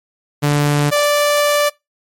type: tone pair in turn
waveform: sawtooth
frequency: 146.1 / 586 Hz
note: D3 / D5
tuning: -9 / -4 cents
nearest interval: 2 octaves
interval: 2405 cents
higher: second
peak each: -8 dBFS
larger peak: neither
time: 0.42-0.91 / 0.91-1.7 s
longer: second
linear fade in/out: 20 ms
effects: noise-tail reverb RT60 0.2 s tail -23 dB re dry + MP3 64 kbps